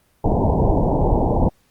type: low-pass noise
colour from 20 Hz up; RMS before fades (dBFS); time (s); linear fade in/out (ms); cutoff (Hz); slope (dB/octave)
pink; -17; 0.24-1.49; 5; 950; 96
effects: pink hiss -61 dBFS RMS until 1.7 s + Opus 32 kbps